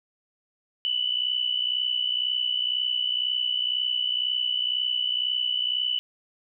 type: tone pair together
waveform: sine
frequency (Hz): 2960 / 3022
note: F#7 / F#7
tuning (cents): 0 / +36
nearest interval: unison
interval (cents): 36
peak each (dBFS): -25 / -28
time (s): 0.85-5.99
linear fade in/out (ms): 0
effects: none